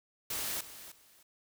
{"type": "noise with echo", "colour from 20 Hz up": "white", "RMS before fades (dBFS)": -36, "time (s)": [0.3, 0.61], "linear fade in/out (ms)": 5, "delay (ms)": 310, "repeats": 2, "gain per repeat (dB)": -13, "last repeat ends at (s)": 1.23, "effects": []}